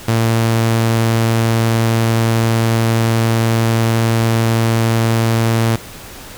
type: tone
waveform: sawtooth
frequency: 113.9 Hz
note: A#2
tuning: 40 cents flat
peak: -8 dBFS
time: 0.08-5.76 s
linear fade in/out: 5 ms
effects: pink hiss -34 dBFS RMS until 6.37 s